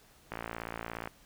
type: click train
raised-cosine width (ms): 0.5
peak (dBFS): -22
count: 44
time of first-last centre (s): 0.32-1.074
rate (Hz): 57
effects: pink hiss -61 dBFS RMS until 1.25 s